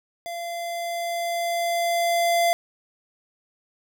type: tone with level ramp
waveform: square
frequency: 686 Hz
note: F5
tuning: 31 cents flat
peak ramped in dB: -31 to -18 dBFS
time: 0.26-2.53 s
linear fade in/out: 0 ms
effects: none